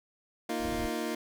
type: chord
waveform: 25% pulse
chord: Bb suspended fourth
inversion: none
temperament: equal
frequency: 233.1 / 311.1 / 349.2 Hz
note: Bb3 / Eb4 / F4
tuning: 0 / 0 / 0 cents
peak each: -32 dBFS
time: 0.49-1.15 s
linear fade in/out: 5 ms
type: noise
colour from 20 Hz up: brown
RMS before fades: -39 dBFS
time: 0.59-0.9 s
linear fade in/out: 50 ms
effects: none